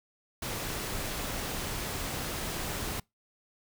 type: noise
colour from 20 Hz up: pink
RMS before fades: -35 dBFS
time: 0.42-3 s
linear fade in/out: 5 ms
effects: noise-tail reverb RT60 0.2 s tail -26 dB re dry